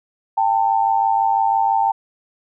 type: tone pair together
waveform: sine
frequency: 791 / 897 Hz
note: G5 / A5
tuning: +15 / +33 cents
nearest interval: major second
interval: 218 cents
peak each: -17 dBFS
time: 0.37-1.92 s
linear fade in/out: 10 ms
effects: none